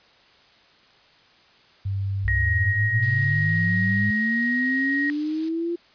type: tone with pitch glide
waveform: sine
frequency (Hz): 98 to 105.64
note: G2 to G#2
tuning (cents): 0 to +30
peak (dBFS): -23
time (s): 1.85-4.11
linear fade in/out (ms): 10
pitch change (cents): +130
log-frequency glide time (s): 2.26-2.61
type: linear sweep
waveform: sine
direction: up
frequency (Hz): 57.6 to 346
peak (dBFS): -23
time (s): 2.24-5.76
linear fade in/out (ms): 10
type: tone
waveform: sine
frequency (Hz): 1884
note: A#6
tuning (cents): +18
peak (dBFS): -22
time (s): 2.28-5.1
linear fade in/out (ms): 0
type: noise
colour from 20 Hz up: blue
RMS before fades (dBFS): -38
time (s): 3.02-5.49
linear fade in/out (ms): 5
effects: white hiss -55 dBFS RMS until 5.94 s + resampled to 11025 Hz